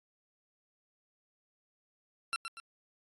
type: tone with echo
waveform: 20% pulse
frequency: 1356 Hz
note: E6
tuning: 49 cents sharp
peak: -26 dBFS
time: 2.33-2.36 s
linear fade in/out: 0 ms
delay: 120 ms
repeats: 2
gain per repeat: -7 dB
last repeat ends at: 2.6 s
effects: AAC 32 kbps